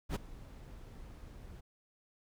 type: noise with ADSR envelope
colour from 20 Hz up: brown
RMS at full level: -28 dBFS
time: 0.09-1.61 s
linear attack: 64 ms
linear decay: 15 ms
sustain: -22 dB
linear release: 12 ms
effects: none